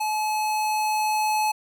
square tone with level ramp, 857 Hz, A5, 46 cents flat, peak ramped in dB -24 to -21 dBFS, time 0-1.52 s, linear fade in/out 10 ms, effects none

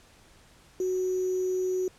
sine tone with sample-and-hold, 370 Hz, F#4, in tune, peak -25 dBFS, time 0.8-1.88 s, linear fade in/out 2 ms, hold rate 6300 Hz, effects pink hiss -57 dBFS RMS until 1.98 s + low-pass 10000 Hz 12 dB/octave

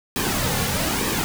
pink noise with flanger, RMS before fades -23 dBFS, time 0.16-1.24 s, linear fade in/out 0 ms, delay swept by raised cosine 1.4 to 3.2 ms, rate 1.1 Hz, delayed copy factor -0.6, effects none

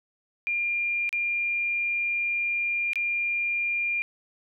sine tone with dropouts, 2400 Hz, D7, 37 cents sharp, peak -24 dBFS, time 0.47-4.02 s, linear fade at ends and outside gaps 0 ms, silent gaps 1.092-1.128 / 2.933-2.957 s, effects none

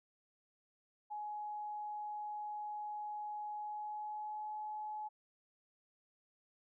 sine tone with pitch glide, 840 to 850.3 Hz, G#5 to G#5, +19 to +41 cents, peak -40 dBFS, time 1.1-5.09 s, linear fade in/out 20 ms, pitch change +22 cents, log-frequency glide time 3.55-4.49 s, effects none

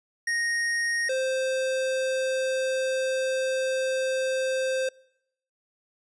square tone pair in turn, 1864.7 / 523.3 Hz, A#6 / C5, 0 / 0 cents, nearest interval octave + minor seventh, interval 2200 cents, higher first, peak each -25 dBFS, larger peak neither, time 0.27-1.09 / 1.09-4.89 s, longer second, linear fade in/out 5 ms, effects noise-tail reverb RT60 0.8 s tail -26 dB re dry + resampled to 22050 Hz

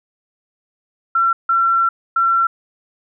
sine tone bursts at uneven times, 1356 Hz, E6, 49 cents sharp, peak -12 dBFS, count 3, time 1.15-1.33 / 1.49-1.89 / 2.16-2.47 s, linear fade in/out 5 ms, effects none

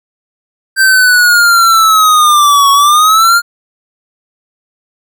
square linear two-way sweep, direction down then up, 1568 to 1108.7 to 1418 Hz, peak -5 dBFS, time 0.76-3.42 s, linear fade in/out 50 ms, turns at 2.71 s, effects none

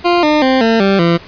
20% pulse tone with pitch steps, 349.2 / 302.2 / 261.6 / 226.4 / 195.98 / 169.63 Hz, F4 / D4 / C4 / A3 / G3 / E3, 0 / +50 / 0 / +50 / 0 / +50 cents, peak -4 dBFS, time 0.04-1.18 s, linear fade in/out 20 ms, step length 190 ms, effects pink hiss -36 dBFS RMS until 1.27 s + resampled to 11025 Hz

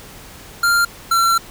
square tone pair in turn, 1393 / 1357.3 Hz, F6 / F6, -5 / -50 cents, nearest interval unison, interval 45 cents, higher first, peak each -13 dBFS, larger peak neither, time 0.63-0.85 / 1.11-1.38 s, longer second, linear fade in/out 5 ms, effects pink hiss -39 dBFS RMS until 1.5 s

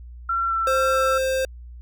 sine tone with vibrato, 1350 Hz, E6, 41 cents sharp, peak -20 dBFS, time 0.29-1.18 s, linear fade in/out 5 ms, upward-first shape square, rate 2.3 Hz, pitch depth 12 cents each way
square tone, 525 Hz, C5, 6 cents sharp, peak -21 dBFS, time 0.67-1.45 s, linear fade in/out 2 ms
effects added 60 Hz sine -37 dBFS peak until 1.81 s

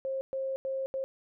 sine tone bursts at uneven times, 534 Hz, C5, 35 cents sharp, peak -30 dBFS, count 4, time 0.05-0.21 / 0.33-0.56 / 0.65-0.86 / 0.94-1.04 s, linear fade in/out 0 ms, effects none

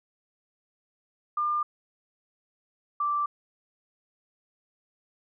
sine tone pair in turn, 1200 / 1171.9 Hz, D6 / D6, +37 / -4 cents, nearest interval unison, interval 41 cents, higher first, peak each -24 dBFS, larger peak neither, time 1.37-1.63 / 3-3.26 s, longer neither, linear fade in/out 5 ms, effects none

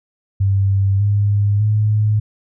sine tone with pitch steps, 98 / 102.16 / 106.5 Hz, G2 / G#2 / G#2, 0 / -28 / +44 cents, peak -12 dBFS, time 0.4-2.2 s, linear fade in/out 10 ms, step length 600 ms, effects none

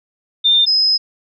sine tone pair in turn, 3606 / 5083 Hz, A7 / D#8, +42 / +36 cents, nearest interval tritone, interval 594 cents, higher second, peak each -9 / -11 dBFS, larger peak first, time 0.44-0.66 / 0.66-0.98 s, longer second, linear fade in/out 20 ms, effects none

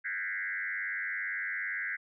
sine tone with frequency modulation, 1814 Hz, A#6, 48 cents flat, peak -32 dBFS, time 0.04-1.97 s, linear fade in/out 20 ms, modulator 97.7 Hz, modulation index 3.1, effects none

